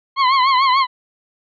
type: tone with vibrato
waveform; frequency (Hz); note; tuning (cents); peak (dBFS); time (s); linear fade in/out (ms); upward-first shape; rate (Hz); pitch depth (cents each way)
40% pulse; 1052; C6; +9; -11; 0.16-0.87; 50; triangle; 6.8; 110
effects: resampled to 11025 Hz